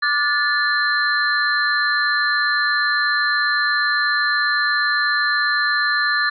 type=tone cluster; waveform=sine; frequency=1176 / 1439 / 1742 / 4114 Hz; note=D6 / F#6 / A6 / C8; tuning=+2 / -49 / -18 / -30 cents; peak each=-23 / -25 / -18 / -25 dBFS; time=0.02-6.3 s; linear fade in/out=10 ms; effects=none